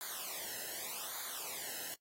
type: noise with flanger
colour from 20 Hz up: white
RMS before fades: -43 dBFS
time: 0.01-1.94 s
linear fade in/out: 0 ms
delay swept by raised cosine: 0.36 to 0.87 ms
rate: 0.84 Hz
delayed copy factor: -0.95
effects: noise-tail reverb RT60 0.1 s tail -17 dB re dry + AAC 48 kbps